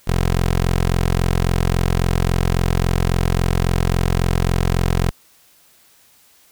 15% pulse tone, 43.65 Hz, F1, in tune, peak -9 dBFS, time 0.07-5.11 s, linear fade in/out 10 ms, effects white hiss -53 dBFS RMS until 6.51 s

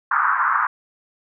white band-pass noise, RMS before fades -19 dBFS, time 0.11-0.67 s, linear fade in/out 5 ms, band 1000 to 1500 Hz, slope 48 dB/octave, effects none

